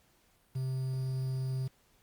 triangle tone with quantisation, 130.81 Hz, C3, in tune, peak -29 dBFS, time 0.55-1.68 s, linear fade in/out 10 ms, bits 9, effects pink hiss -68 dBFS RMS until 2.02 s + Opus 48 kbps

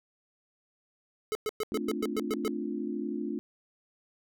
square tone bursts, 430.1 Hz, A4, 39 cents flat, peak -29 dBFS, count 9, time 1.32-2.479 s, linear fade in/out 0 ms, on 31 ms, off 110 ms
sine chord, D minor seventh, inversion second, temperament equal, 220 / 261.6 / 293.7 / 349.2 Hz, A3 / C4 / D4 / F4, 0 / 0 / 0 / 0 cents, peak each -36 / -38 / -36 / -37 dBFS, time 1.72-3.39 s, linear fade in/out 0 ms
effects none

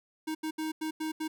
square tone bursts at uneven times, 314 Hz, D#4, 16 cents sharp, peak -32 dBFS, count 6, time 0.27-0.35 / 0.43-0.51 / 0.58-0.72 / 0.81-0.91 / 1-1.12 / 1.2-1.28 s, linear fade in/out 10 ms, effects none

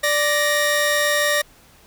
sawtooth tone pair together, 587.3 / 1867.7 Hz, D5 / A#6, 0 / +3 cents, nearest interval octave + minor sixth, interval 2003 cents, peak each -16 dBFS, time 0.03-1.42 s, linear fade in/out 10 ms, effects pink hiss -51 dBFS RMS until 1.86 s

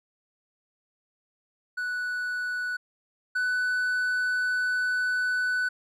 triangle tone pair in turn, 1480 / 1494.6 Hz, F#6 / F#6, 0 / +17 cents, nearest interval unison, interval 17 cents, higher second, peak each -26 / -22 dBFS, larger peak second, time 1.77-2.77 / 3.35-5.69 s, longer second, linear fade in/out 10 ms, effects resampled to 32000 Hz

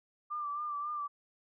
sine tone with vibrato, 1182 Hz, D6, 11 cents sharp, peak -34 dBFS, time 0.3-1.08 s, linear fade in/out 20 ms, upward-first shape sine, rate 3.7 Hz, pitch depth 40 cents each way, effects none

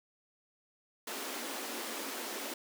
pink high-pass noise, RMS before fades -40 dBFS, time 1.07-2.54 s, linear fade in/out 5 ms, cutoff 220 Hz, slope 96 dB/octave, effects none

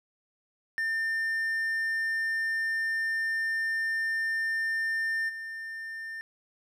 triangle tone with level steps, 1800 Hz, A6, 39 cents sharp, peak -25 / -34 dBFS, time 0.78-6.21 s, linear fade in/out 0 ms, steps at 5.28 s, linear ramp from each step 20 ms, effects none

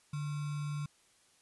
sine tone with sample-and-hold, 146.83 Hz, D3, in tune, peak -34 dBFS, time 0.13-0.86 s, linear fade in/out 5 ms, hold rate 1225 Hz, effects white hiss -67 dBFS RMS until 1.41 s + resampled to 24000 Hz

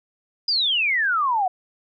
sine exponential sweep, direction down, 5010 to 714 Hz, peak -18 dBFS, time 0.48-1.48 s, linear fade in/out 5 ms, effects none

